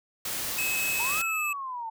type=noise; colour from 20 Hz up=white; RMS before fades=-32 dBFS; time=0.25-1.22 s; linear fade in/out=5 ms
type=tone with pitch glide; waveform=square; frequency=2578 to 2609 Hz; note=E7 to E7; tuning=-39 to -18 cents; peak=-28 dBFS; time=0.58-1.53 s; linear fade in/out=5 ms; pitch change=+21 cents; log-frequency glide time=1.21-1.35 s
type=linear two-way sweep; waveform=sine; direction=up then down; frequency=880 to 1371 to 880 Hz; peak=-32 dBFS; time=0.99-1.9 s; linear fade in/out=10 ms; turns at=1.22 s
effects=none